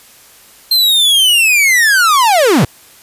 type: linear sweep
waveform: 45% pulse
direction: down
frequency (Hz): 4186 to 98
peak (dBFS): -7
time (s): 0.71-2.65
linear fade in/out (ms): 5
effects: white hiss -42 dBFS RMS until 3.02 s + resampled to 32000 Hz